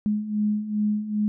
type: beating tone pair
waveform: sine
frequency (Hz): 208.6 / 211.1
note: G#3 / G#3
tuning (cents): +8 / +29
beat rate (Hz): 2.5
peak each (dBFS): -28 / -23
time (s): 0.06-1.28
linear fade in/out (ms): 0
effects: none